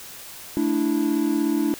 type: chord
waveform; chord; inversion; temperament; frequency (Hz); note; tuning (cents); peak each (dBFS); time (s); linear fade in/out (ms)
triangle; A suspended fourth; none; just; 220 / 293.3 / 330; A3 / D4 / E4; 0 / -2 / +2; -25 / -20 / -22; 0.57-1.74; 0
effects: white hiss -40 dBFS RMS until 1.79 s